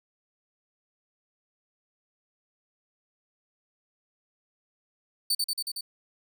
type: tone with echo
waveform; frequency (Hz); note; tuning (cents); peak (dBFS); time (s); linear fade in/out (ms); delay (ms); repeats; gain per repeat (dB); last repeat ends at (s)
sawtooth; 4548; C#8; +44; -20; 5.3-5.35; 5; 92; 5; -2; 5.81
effects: none